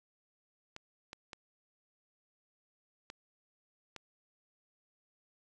clicks, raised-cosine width 0.2 ms, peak -27 dBFS, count 5, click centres 0.764 / 1.131 / 1.332 / 3.101 / 3.963 s, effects resampled to 24000 Hz

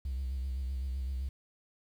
triangle tone with vibrato, 65.41 Hz, C2, in tune, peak -29 dBFS, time 0.05-1.29 s, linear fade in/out 5 ms, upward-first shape sine, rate 7.8 Hz, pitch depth 75 cents each way, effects tanh soft clip ceiling -29 dBFS + 10-bit

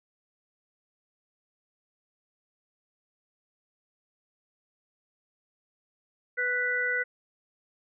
harmonic tone, 493.9 Hz, B4, in tune, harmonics 1 / 3 / 4, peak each -35 / -28 / -29 dBFS, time 6.37-7.04 s, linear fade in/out 20 ms, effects none

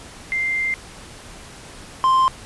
sine / triangle tone pair in turn, 2093 / 1046.5 Hz, C7 / C6, 0 / 0 cents, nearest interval octave, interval 1200 cents, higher first, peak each -19 / -11 dBFS, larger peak second, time 0.32-0.74 / 2.04-2.28 s, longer first, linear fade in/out 0 ms, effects pink hiss -40 dBFS RMS until 2.45 s + resampled to 24000 Hz

